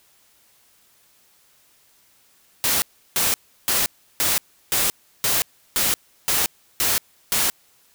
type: noise bursts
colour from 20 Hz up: white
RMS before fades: -20 dBFS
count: 10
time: 2.64-7.5 s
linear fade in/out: 0 ms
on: 180 ms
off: 340 ms
effects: white hiss -58 dBFS RMS until 7.94 s